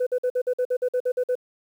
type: tone bursts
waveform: sine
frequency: 499.7 Hz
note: B4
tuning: 20 cents sharp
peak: -18 dBFS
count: 12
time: 0-1.354 s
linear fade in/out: 10 ms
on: 67 ms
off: 50 ms
effects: tanh soft clip ceiling -18 dBFS + 9-bit